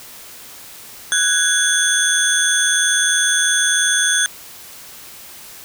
sine tone cluster, 1491 / 1654 / 3421 / 6320 / 8920 Hz, F#6 / G#6 / A7 / G8 / C#9, +13 / -8 / -49 / +13 / +10 cents, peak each -20 dBFS, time 1.12-4.26 s, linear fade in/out 0 ms, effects white hiss -38 dBFS RMS until 5.64 s

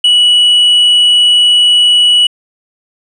triangle tone, 2939 Hz, F#7, 12 cents flat, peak -3 dBFS, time 0.04-2.27 s, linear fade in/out 5 ms, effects resampled to 22050 Hz

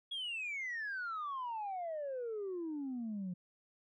sine exponential sweep, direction down, 3355 to 174.61 Hz, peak -36 dBFS, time 0.11-3.34 s, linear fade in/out 10 ms, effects tanh soft clip ceiling -35 dBFS

